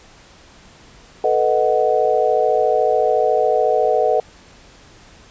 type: chord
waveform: sine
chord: B dominant seventh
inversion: third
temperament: equal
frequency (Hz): 440 / 493.9 / 622.3 / 740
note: A4 / B4 / D#5 / F#5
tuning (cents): 0 / 0 / 0 / 0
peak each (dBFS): -19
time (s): 1.24-4.2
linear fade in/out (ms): 2
effects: pink hiss -46 dBFS RMS until 5.3 s + resampled to 16000 Hz